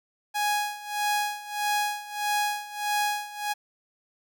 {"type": "tone with tremolo", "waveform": "sawtooth", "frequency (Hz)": 830.6, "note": "G#5", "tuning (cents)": 0, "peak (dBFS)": -19, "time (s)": [0.34, 3.54], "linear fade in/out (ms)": 20, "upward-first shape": "sine", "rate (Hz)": 1.6, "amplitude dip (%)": 85, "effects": []}